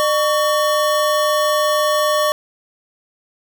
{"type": "tone pair together", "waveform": "square", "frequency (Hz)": [604.3, 1126], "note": ["D5", "C#6"], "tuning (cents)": [49, 27], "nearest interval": "major seventh", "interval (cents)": 1078, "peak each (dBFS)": [-17, -19], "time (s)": [0, 2.32], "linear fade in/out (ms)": 0, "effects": []}